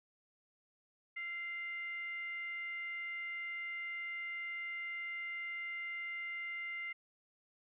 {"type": "tone with frequency modulation", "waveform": "sine", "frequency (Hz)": 2086, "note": "C7", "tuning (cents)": -6, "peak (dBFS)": -39, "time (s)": [1.16, 6.93], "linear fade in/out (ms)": 10, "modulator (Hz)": 717, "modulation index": 0.36, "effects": []}